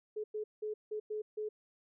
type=tone bursts at uneven times; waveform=sine; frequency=426.7 Hz; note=G#4; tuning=47 cents sharp; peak=-35 dBFS; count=6; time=0.16-0.24 / 0.34-0.44 / 0.62-0.74 / 0.91-1 / 1.1-1.22 / 1.37-1.49 s; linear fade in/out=10 ms; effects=none